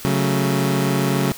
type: chord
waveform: 25% pulse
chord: F# minor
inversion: second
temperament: equal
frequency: 138.59 / 185 / 220 Hz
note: C#3 / F#3 / A3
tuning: 0 / 0 / 0 cents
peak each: -16 / -18 / -22 dBFS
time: 0.05-1.32 s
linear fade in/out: 0 ms
effects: white hiss -37 dBFS RMS until 1.37 s